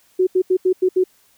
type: tone bursts at uneven times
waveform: sine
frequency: 370 Hz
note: F#4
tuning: in tune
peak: -12 dBFS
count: 6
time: 0.19-0.27 / 0.35-0.42 / 0.5-0.57 / 0.65-0.73 / 0.82-0.89 / 0.96-1.04 s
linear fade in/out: 10 ms
effects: white hiss -57 dBFS RMS until 1.37 s